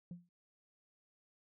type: tone with exponential decay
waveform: sine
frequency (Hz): 174.61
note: F3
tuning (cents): 0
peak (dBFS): -39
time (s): 0.11-0.29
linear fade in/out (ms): 2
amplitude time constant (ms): 39
effects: tanh soft clip ceiling -41 dBFS